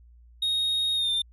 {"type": "tone with pitch glide", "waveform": "triangle", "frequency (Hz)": [3735, 3595], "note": ["A#7", "A7"], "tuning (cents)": [3, 36], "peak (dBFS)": -22, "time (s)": [0.42, 1.22], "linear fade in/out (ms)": 5, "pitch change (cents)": -67, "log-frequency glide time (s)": [0.95, 1.11], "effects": ["added 59 Hz sine -50 dBFS peak until 1.32 s"]}